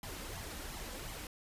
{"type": "noise with flanger", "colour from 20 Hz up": "pink", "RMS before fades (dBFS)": -44, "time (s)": [0.03, 1.27], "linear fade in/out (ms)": 2, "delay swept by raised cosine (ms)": [0.94, 3.94], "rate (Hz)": 2.8, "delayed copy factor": 0.6, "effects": ["resampled to 32000 Hz"]}